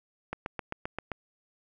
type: click train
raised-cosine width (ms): 0.5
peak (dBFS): -18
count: 7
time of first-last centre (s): 0.33-1.117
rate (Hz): 7.62
effects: none